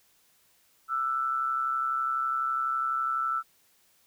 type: tone with amplitude modulation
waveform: sine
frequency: 1330 Hz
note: E6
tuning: 15 cents sharp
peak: -23 dBFS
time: 0.88-3.43 s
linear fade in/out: 50 ms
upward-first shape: sine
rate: 132 Hz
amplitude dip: 60%
effects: white hiss -65 dBFS RMS until 4.06 s